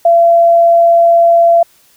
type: tone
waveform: sine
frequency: 679 Hz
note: F5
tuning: 49 cents flat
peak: -4 dBFS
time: 0.05-1.63 s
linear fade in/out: 5 ms
effects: white hiss -49 dBFS RMS until 1.96 s